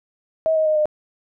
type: tone with pitch steps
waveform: sine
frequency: 640 / 629 / 618.2 / 607.6 Hz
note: D#5 / D#5 / D#5 / D#5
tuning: +49 / +19 / -11 / -41 cents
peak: -15 dBFS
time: 0.46-0.856 s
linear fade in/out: 0 ms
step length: 99 ms
effects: none